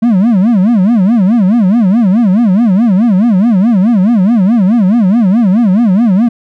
triangle tone with vibrato, 210 Hz, G#3, 19 cents sharp, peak -3 dBFS, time 0.02-6.29 s, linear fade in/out 10 ms, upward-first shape sine, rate 4.7 Hz, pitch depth 260 cents each way, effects none

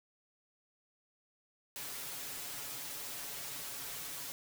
white noise with comb filter, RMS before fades -43 dBFS, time 1.76-4.32 s, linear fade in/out 0 ms, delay 7.1 ms, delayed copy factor +0.95, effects none

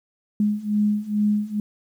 sine beating tone pair, 207.7 / 210 Hz, G#3 / G#3, 0 / +19 cents, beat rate 2.3 Hz, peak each -23 / -21 dBFS, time 0.4-1.6 s, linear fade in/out 2 ms, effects 9-bit

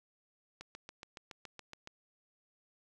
click train, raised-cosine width 0.2 ms, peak -29 dBFS, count 10, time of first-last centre 0.61-1.874 s, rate 7.12 Hz, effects 11-bit

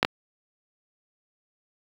clicks, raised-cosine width 0.3 ms, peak -3 dBFS, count 2, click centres 0.029 / 0.049 s, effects high-pass 100 Hz 12 dB/octave + 7-bit

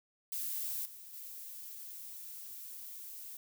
violet noise with level steps, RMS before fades -38 / -51 / -47 dBFS, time 0.32-3.37 s, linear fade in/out 2 ms, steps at 0.85 / 1.13 s, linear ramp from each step 10 ms, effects none

